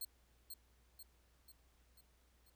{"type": "tone with echo", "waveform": "5% pulse", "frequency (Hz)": 4236, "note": "C8", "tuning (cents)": 21, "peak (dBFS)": -35, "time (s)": [0.01, 0.05], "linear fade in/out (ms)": 5, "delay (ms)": 490, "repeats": 5, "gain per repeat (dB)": -5, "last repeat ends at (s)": 2.5, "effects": ["added 60 Hz sine -70 dBFS peak until 2.55 s", "pink hiss -75 dBFS RMS until 2.55 s"]}